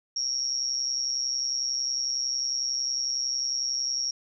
sine tone with amplitude modulation, 5588 Hz, F8, in tune, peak -22 dBFS, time 0.16-4.11 s, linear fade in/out 5 ms, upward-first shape sine, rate 131 Hz, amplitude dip 85%, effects none

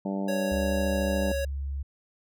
harmonic tone, 98 Hz, G2, in tune, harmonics 2 / 3 / 4 / 5 / 6 / 7 / 8 / 9, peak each -29 / -35 / -39 / -42 / -37 / -41 / -46 / -43 dBFS, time 0.05-1.32 s, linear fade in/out 5 ms
square tone, 554.4 Hz, C#5, in tune, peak -29 dBFS, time 0.28-1.45 s, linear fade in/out 5 ms
sine tone with pitch glide, 70.5 to 69.25 Hz, C#2 to C#2, +30 to -1 cents, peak -29 dBFS, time 0.51-1.83 s, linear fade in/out 10 ms, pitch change -31 cents, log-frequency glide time 0.77-1.3 s
effects none

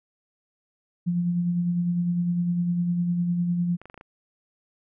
sine tone with tremolo, 174.5 Hz, F3, 1 cent flat, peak -20 dBFS, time 1.06-3.77 s, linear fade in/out 20 ms, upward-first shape sine, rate 9.9 Hz, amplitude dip 35%
clicks, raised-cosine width 0.5 ms, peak -29 dBFS, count 6, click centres 3.816 / 3.856 / 3.899 / 3.943 / 3.977 / 4.011 s
effects none

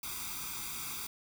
white noise with comb filter, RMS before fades -40 dBFS, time 0.03-1.07 s, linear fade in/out 5 ms, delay 0.84 ms, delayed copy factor +1, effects none

